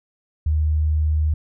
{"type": "tone", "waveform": "sine", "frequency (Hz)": 76.9, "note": "D#2", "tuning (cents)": -20, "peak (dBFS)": -16, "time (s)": [0.46, 1.34], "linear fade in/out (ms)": 5, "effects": []}